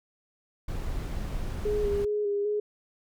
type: noise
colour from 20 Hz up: brown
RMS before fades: -32 dBFS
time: 0.68-2.05 s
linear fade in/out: 5 ms
type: tone with vibrato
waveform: sine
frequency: 412.3 Hz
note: G#4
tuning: 13 cents flat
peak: -25 dBFS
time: 1.65-2.6 s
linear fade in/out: 5 ms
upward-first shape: square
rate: 2.5 Hz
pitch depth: 25 cents each way
effects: none